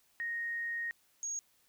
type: tone pair in turn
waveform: sine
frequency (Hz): 1864.7 / 6586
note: A#6 / G#8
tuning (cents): 0 / -15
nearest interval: octave + minor seventh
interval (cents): 2185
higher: second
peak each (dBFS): -34 / -35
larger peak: first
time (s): 0.2-0.91 / 1.23-1.39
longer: first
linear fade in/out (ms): 0
effects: white hiss -70 dBFS RMS until 1.68 s